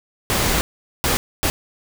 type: noise bursts at uneven times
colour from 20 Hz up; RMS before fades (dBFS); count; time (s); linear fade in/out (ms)
pink; -19; 3; 0.3-0.61 / 1.04-1.17 / 1.43-1.5; 0
effects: none